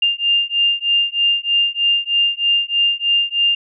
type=beating tone pair; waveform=sine; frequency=2800 / 2803.2 Hz; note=F7 / F7; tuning=+4 / +6 cents; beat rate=3.2 Hz; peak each=-17 / -17 dBFS; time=0.02-3.55 s; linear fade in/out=5 ms; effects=none